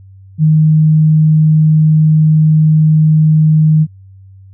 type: tone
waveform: sine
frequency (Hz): 155.56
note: D#3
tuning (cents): 0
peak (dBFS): -5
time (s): 0.38-3.87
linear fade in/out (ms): 50
effects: added 96 Hz sine -35 dBFS peak until 4.53 s